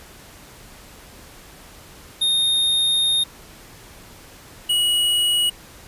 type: tone pair in turn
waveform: square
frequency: 3688 / 2911 Hz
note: A#7 / F#7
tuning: -19 / -29 cents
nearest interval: major third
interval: 410 cents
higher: first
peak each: -17 dBFS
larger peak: neither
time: 2.21-3.24 / 4.69-5.5 s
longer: first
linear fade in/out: 10 ms
effects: pink hiss -44 dBFS RMS until 5.87 s + resampled to 32000 Hz